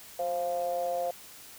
triangle ring-modulated tone, 84.3 Hz, E2, 39 cents sharp, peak -23 dBFS, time 0.19-1.11 s, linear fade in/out 5 ms, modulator 611 Hz, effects white hiss -49 dBFS RMS until 1.58 s

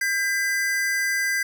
square tone pair together, 1600 / 2004 Hz, G6 / B6, +35 / +25 cents, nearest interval major third, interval 390 cents, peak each -25 dBFS, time 0.01-1.43 s, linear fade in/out 5 ms, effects none

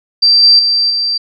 sine tone with level steps, 4693 Hz, D8, 2 cents flat, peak -5 / -3 / -9 / -12 dBFS, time 0.22-1.18 s, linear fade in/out 10 ms, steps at 0.43 / 0.59 / 0.9 s, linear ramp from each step 2 ms, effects none

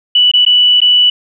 sine tone with dropouts, 2961 Hz, F#7, 1 cent sharp, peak -5 dBFS, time 0.15-1.1 s, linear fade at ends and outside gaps 5 ms, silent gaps 0.315-0.336 / 0.451-0.463 / 0.804-0.816 s, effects none

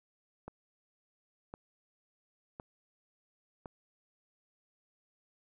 click train, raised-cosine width 1 ms, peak -29 dBFS, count 4, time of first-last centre 0.48-3.658 s, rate 0.944 Hz, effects none

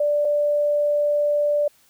sine tone pair in turn, 587.3 / 587.3 Hz, D5 / D5, 0 / 0 cents, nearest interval unison, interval 0 cents, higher neither, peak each -17 dBFS, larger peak neither, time 0-0.25 / 0.25-1.68 s, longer second, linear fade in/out 5 ms, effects white hiss -58 dBFS RMS until 1.89 s

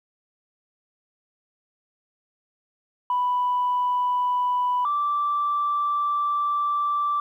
sine tone pair in turn, 989 / 1169 Hz, B5 / D6, +2 / -8 cents, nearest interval minor third, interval 290 cents, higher second, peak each -19 / -20 dBFS, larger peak first, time 3.1-4.85 / 4.85-7.2 s, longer second, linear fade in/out 2 ms, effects tanh soft clip ceiling -16 dBFS + 10-bit

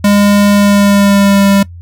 square tone with pitch glide, 203.5 to 198.39 Hz, G#3 to G3, -35 to +21 cents, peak -6 dBFS, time 0.04-1.63 s, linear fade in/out 5 ms, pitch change -44 cents, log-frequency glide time 0.53-1.45 s, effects noise-tail reverb RT60 0.1 s tail -20 dB re dry + added 86 Hz sine -27 dBFS peak until 1.81 s

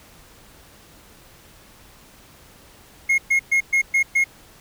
triangle tone bursts, 2155 Hz, C#7, 49 cents flat, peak -13 dBFS, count 6, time 3.09-4.242 s, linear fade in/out 10 ms, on 92 ms, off 120 ms, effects pink hiss -49 dBFS RMS until 4.6 s

